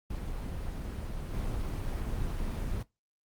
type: noise with level steps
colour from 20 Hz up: brown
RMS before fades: -36 / -33 dBFS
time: 0.1-2.83 s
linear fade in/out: 5 ms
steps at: 1.32 s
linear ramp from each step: 20 ms
effects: noise-tail reverb RT60 0.2 s tail -21 dB re dry + Opus 24 kbps